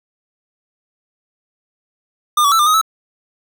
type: tone with pitch steps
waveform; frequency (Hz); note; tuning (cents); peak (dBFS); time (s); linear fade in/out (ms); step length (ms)
square; 1206 / 1138 / 1323 / 1199 / 1253 / 1304; D6 / C#6 / E6 / D6 / D#6 / E6; +46 / +45 / +6 / +36 / +12 / -19; -11; 2.37-2.814; 5; 74
effects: none